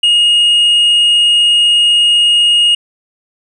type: tone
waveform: triangle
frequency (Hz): 2864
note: F7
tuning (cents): +43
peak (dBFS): -5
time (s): 0.03-2.75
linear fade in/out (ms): 5
effects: resampled to 22050 Hz